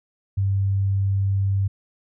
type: tone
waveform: sine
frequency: 98 Hz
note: G2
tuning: in tune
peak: -18 dBFS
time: 0.37-1.68 s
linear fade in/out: 10 ms
effects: none